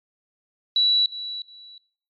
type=tone with echo; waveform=sine; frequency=3931 Hz; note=B7; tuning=9 cents flat; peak=-16 dBFS; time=0.76-1.06 s; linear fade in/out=2 ms; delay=360 ms; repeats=2; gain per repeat=-13 dB; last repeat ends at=1.78 s; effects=noise-tail reverb RT60 0.5 s tail -21 dB re dry + MP3 32 kbps